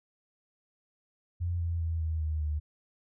sine tone with pitch steps, 87 / 84.57 / 82.21 / 79.92 / 77.69 / 75.52 Hz, F2 / E2 / E2 / D#2 / D#2 / D2, -6 / +45 / -4 / +47 / -2 / +49 cents, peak -28 dBFS, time 1.4-2.6 s, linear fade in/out 20 ms, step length 200 ms, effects none

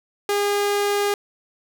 sawtooth tone, 407.4 Hz, G#4, 33 cents flat, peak -15 dBFS, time 0.29-1.14 s, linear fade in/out 2 ms, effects none

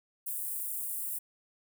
white high-pass noise, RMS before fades -36 dBFS, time 0.26-1.19 s, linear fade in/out 10 ms, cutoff 8500 Hz, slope 48 dB/octave, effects none

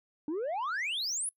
sine exponential sweep, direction up, 287.5 to 10860 Hz, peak -28 dBFS, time 0.28-1.29 s, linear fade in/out 2 ms, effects noise-tail reverb RT60 0.1 s tail -25 dB re dry + tanh soft clip ceiling -30 dBFS

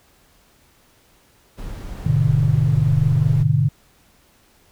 brown noise, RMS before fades -30 dBFS, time 1.57-3.44 s, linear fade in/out 20 ms
sine chord, G# diminished, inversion none, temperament just, 103.83 / 124.59 / 149.51 Hz, G#2 / B2 / D3, 0 / +16 / +31 cents, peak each -21 / -18 / -17 dBFS, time 2.06-3.69 s, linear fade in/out 5 ms
effects pink hiss -56 dBFS RMS until 4.71 s

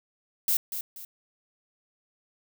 violet noise with echo, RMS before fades -24 dBFS, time 0.48-0.57 s, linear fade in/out 2 ms, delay 240 ms, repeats 2, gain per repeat -9 dB, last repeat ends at 1.05 s, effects none

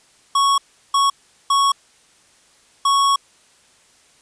square tone bursts at uneven times, 1108.7 Hz, C#6, in tune, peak -14 dBFS, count 4, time 0.35-0.58 / 0.94-1.1 / 1.5-1.72 / 2.85-3.16 s, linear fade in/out 5 ms, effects white hiss -54 dBFS RMS until 4.21 s + resampled to 22050 Hz

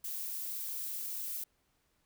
violet noise, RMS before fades -39 dBFS, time 0.04-1.44 s, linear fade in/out 5 ms, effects pink hiss -75 dBFS RMS until 2.05 s

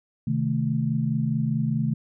sine chord, A diminished, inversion first, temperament equal, 130.81 / 155.56 / 220 Hz, C3 / Eb3 / A3, 0 / 0 / 0 cents, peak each -26 dBFS, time 0.27-1.94 s, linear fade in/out 5 ms, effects none

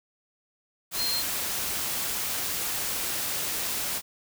sine tone in noise, 4186 Hz, C8, in tune, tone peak -27 dBFS, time 0.96-1.24 s, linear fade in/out 50 ms, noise white, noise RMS -30 dBFS, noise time 0.91-4.02 s, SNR 0 dB, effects none

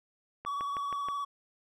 click train, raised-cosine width 0.5 ms, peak -25 dBFS, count 5, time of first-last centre 0.45-1.086 s, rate 6.29 Hz
triangle tone with vibrato, 1133 Hz, C#6, 37 cents sharp, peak -30 dBFS, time 0.46-1.25 s, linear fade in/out 10 ms, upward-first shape square, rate 19 Hz, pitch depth 21 cents each way
effects none

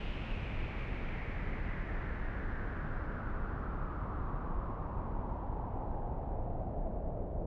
brown noise with low-pass filter sweep, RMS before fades -37 dBFS, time 0-7.46 s, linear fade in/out 5 ms, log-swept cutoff 2800 to 620 Hz, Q 3.8, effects none

